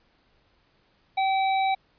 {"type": "tone", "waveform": "square", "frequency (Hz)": 770, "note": "G5", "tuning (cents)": -31, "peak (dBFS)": -22, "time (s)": [1.17, 1.75], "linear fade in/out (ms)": 10, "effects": ["pink hiss -65 dBFS RMS until 1.98 s", "resampled to 11025 Hz"]}